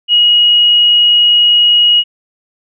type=tone; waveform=sine; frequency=2895 Hz; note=F#7; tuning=38 cents flat; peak=-5 dBFS; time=0.08-2.04 s; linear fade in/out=50 ms; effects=none